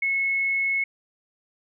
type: tone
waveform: sine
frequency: 2188 Hz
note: C#7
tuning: 23 cents flat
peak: -21 dBFS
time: 0.02-0.84 s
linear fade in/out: 5 ms
effects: none